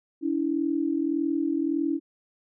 sine tone pair together, 285.6 / 327.3 Hz, D4 / E4, -48 / -12 cents, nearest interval major second, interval 236 cents, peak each -26 dBFS, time 0.21-2 s, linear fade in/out 50 ms, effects none

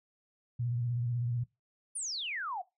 sine tone with vibrato, 120.2 Hz, B2, 46 cents flat, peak -30 dBFS, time 0.59-1.44 s, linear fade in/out 10 ms, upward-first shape square, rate 16 Hz, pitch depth 44 cents each way
sine exponential sweep, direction down, 9956 to 690 Hz, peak -34 dBFS, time 1.95-2.62 s, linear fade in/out 10 ms
effects noise-tail reverb RT60 0.2 s tail -19 dB re dry

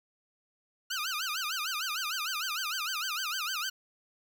15% pulse tone with vibrato, 1370 Hz, F6, 34 cents flat, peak -25 dBFS, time 0.9-3.7 s, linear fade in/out 10 ms, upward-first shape sine, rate 6.6 Hz, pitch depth 240 cents each way, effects none

